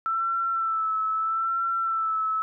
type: tone with vibrato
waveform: sine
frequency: 1327 Hz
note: E6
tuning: 11 cents sharp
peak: -23 dBFS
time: 0.06-2.42 s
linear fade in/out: 0 ms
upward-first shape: sine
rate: 0.78 Hz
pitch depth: 36 cents each way
effects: none